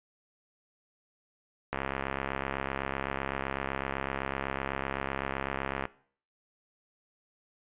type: click train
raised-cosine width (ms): 0.5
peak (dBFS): -16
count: 281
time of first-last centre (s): 1.73-5.854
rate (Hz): 67.9
effects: noise-tail reverb RT60 0.5 s tail -19 dB re dry + resampled to 8000 Hz

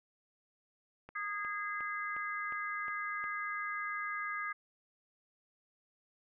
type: click train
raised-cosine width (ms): 0.5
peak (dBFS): -34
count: 7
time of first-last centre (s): 1.09-3.241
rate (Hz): 2.79
type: harmonic tone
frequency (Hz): 411.4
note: G#4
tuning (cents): -16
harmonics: 3 / 4 / 5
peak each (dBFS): -39 / -40 / -41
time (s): 1.15-4.53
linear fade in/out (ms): 10
effects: none

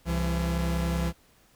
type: tone pair together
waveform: 45% pulse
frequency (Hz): 66.5 / 168.83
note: C2 / E3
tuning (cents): +29 / +42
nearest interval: octave + major third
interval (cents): 1613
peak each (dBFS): -28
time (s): 0.05-1.13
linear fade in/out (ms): 50
effects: pink hiss -61 dBFS RMS until 1.55 s

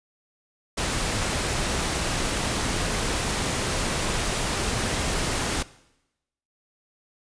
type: noise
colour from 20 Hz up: pink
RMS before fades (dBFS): -26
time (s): 0.77-5.63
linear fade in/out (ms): 10
effects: noise-tail reverb RT60 0.9 s tail -19 dB re dry + resampled to 22050 Hz

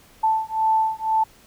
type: beating tone pair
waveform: sine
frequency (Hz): 880 / 882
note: A5 / A5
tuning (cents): 0 / +4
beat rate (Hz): 2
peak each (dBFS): -21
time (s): 0.23-1.24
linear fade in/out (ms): 10
effects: pink hiss -52 dBFS RMS until 1.46 s

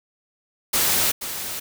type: noise with echo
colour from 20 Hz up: white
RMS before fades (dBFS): -20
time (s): 0.73-1.12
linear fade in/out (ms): 10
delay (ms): 480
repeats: 1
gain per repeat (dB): -10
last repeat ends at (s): 1.6
effects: none

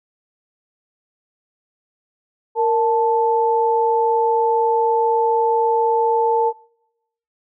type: tone pair together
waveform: sine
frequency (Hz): 463.2 / 878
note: A#4 / A5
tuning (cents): -11 / -4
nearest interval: major seventh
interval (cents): 1107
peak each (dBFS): -17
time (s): 2.55-6.53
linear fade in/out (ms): 50
effects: noise-tail reverb RT60 0.9 s tail -25 dB re dry

